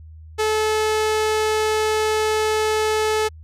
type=tone with low-pass filter; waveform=sawtooth; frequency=432.4 Hz; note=A4; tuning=30 cents flat; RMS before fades=-20 dBFS; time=0.38-3.29 s; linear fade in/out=20 ms; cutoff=11000 Hz; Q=0.68; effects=added 79 Hz sine -38 dBFS peak until 3.43 s